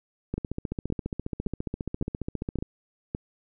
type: two click trains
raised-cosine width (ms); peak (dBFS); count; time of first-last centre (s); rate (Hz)
3; -17 / -16; 34 / 6; 0.38-2.625 / 0.34-3.149; 14.7 / 1.78
effects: none